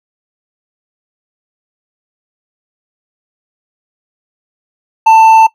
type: tone with hard clipping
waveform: triangle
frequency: 889 Hz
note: A5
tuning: 18 cents sharp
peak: -3 dBFS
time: 5.06-5.47 s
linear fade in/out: 10 ms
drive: 7 dB
effects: noise-tail reverb RT60 0.1 s tail -18 dB re dry